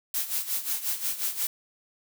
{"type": "noise with tremolo", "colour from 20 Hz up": "blue", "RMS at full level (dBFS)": -27, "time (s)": [0.14, 1.47], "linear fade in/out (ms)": 2, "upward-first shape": "sine", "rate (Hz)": 5.6, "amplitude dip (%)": 75, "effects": []}